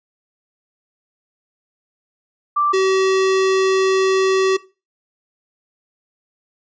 sine / square tone pair in turn, 1174 / 381.3 Hz, D6 / G4, -1 / -48 cents, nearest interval octave + perfect fifth, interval 1947 cents, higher first, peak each -14 / -14 dBFS, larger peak neither, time 2.56-2.73 / 2.73-4.57 s, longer second, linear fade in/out 10 ms, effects noise-tail reverb RT60 0.3 s tail -19 dB re dry + resampled to 16000 Hz

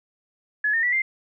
sine tone with pitch steps, 1702 / 1824.2 / 1955.1 / 2095 Hz, G#6 / A#6 / B6 / C7, +42 / -38 / -18 / +2 cents, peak -19 dBFS, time 0.64-1.02 s, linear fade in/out 5 ms, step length 95 ms, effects none

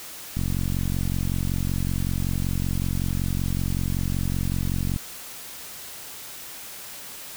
click train, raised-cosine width 5 ms, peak -14 dBFS, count 209, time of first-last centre 0.37-4.962 s, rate 45.3 Hz, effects white hiss -39 dBFS RMS until 7.36 s

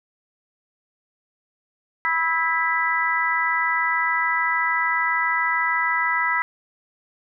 harmonic tone with a mistuned harmonic, 326.7 Hz, E4, 15 cents flat, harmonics 3 / 4 / 5 / 6, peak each -25 / -25 / -28 / -22 dBFS, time 2.05-6.42 s, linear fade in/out 0 ms, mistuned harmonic 6, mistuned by +17 cents, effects none

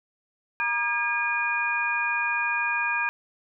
sine tone cluster, 947 / 1203 / 1625 / 2439 Hz, A#5 / D6 / G#6 / D#7, +27 / +41 / -38 / -35 cents, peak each -30 / -34 / -27 / -27 dBFS, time 0.6-3.09 s, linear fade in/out 0 ms, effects none

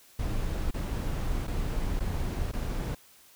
brown noise with dropouts, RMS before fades -30 dBFS, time 0.19-2.95 s, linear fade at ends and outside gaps 5 ms, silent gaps 0.71-0.741 / 1.47-1.478 / 1.995-2.003 / 2.516-2.533 s, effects white hiss -57 dBFS RMS until 3.35 s

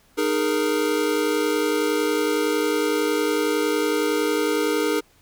square chord, D# suspended fourth, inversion none, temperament equal with one note detuned, 306.7 / 415.3 / 466.2 Hz, D#4 / G#4 / A#4, -25 / 0 / 0 cents, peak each -25 dBFS, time 0.17-5.01 s, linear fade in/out 20 ms, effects pink hiss -58 dBFS RMS until 5.21 s

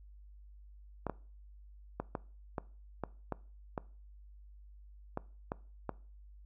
clicks, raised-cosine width 1 ms, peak -21 dBFS, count 11, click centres 1.067 / 1.097 / 2 / 2.152 / 2.582 / 3.037 / 3.323 / 3.778 / 5.174 / 5.519 / 5.893 s, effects noise-tail reverb RT60 0.4 s tail -21 dB re dry + added 50 Hz sine -52 dBFS peak until 6.45 s

